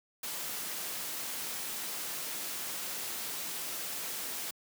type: noise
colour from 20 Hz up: white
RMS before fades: -38 dBFS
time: 0.23-4.51 s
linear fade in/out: 5 ms
effects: high-pass 150 Hz 12 dB/octave